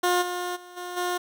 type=tone with level steps; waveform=15% pulse; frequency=356.8 Hz; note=F4; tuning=37 cents sharp; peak=-14 / -22 / -37 / -27 / -19 dBFS; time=0.03-1.18 s; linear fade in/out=10 ms; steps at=0.21 / 0.55 / 0.76 / 0.96 s; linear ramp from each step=20 ms; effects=none